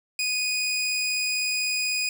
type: tone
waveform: 20% pulse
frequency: 2483 Hz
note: D#7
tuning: 4 cents flat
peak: -19 dBFS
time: 0.19-2.09 s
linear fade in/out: 2 ms
effects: none